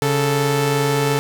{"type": "tone pair together", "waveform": "sawtooth", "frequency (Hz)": [139.07, 440], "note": ["C#3", "A4"], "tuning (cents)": [6, 0], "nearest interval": "octave + minor sixth", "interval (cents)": 1994, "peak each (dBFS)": -15, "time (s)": [0.02, 1.19], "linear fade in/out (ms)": 0, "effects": []}